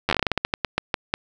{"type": "slowing click train", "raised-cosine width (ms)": 0.3, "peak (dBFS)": -4, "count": 17, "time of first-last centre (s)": [0.09, 1.139], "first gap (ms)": 10, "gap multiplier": 1.22, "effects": []}